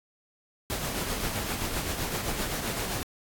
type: noise with tremolo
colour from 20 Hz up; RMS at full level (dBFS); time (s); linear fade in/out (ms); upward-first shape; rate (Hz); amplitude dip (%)
pink; -30; 0.7-3.03; 0; triangle; 7.7; 45
effects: AAC 64 kbps